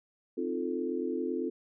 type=chord; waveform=sine; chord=F dominant seventh; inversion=second; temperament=equal; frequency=261.6 / 311.1 / 349.2 / 440 Hz; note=C4 / Eb4 / F4 / A4; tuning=0 / 0 / 0 / 0 cents; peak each=-35 / -38 / -34 / -36 dBFS; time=0.37-1.5 s; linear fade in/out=10 ms; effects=none